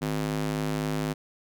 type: tone with high-pass filter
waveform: square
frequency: 51.91 Hz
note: G#1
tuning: in tune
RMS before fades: -29 dBFS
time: 0.01-1.14 s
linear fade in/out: 20 ms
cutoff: 190 Hz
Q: 1.6
effects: none